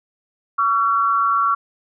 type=tone pair together; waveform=sine; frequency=1131 / 1359.1 Hz; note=C#6 / F6; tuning=+34 / -48 cents; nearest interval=minor third; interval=318 cents; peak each=-17 / -18 dBFS; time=0.58-1.55 s; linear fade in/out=10 ms; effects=none